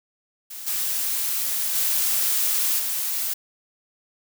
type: noise with level steps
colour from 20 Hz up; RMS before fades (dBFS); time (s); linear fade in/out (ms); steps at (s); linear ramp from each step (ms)
blue; -36 / -25 / -22 / -26; 0.5-3.34; 10; 0.66 / 1.74 / 2.78; 20
effects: none